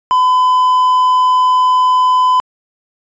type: tone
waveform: triangle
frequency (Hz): 1010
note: B5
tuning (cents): +39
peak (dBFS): -6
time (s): 0.11-2.4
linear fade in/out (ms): 0
effects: resampled to 16000 Hz